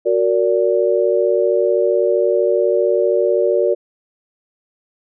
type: chord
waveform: sine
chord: Gb augmented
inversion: none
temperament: just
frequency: 370 / 462.5 / 578.1 Hz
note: Gb4 / Bb4 / D5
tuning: 0 / -14 / -27 cents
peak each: -17 dBFS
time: 0.05-3.75 s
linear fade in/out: 20 ms
effects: none